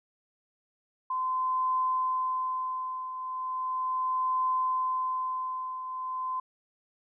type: tone with tremolo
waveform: sine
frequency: 1029 Hz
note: C6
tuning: 29 cents flat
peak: -24 dBFS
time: 1.1-6.4 s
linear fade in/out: 5 ms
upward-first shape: triangle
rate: 0.37 Hz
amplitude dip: 70%
effects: none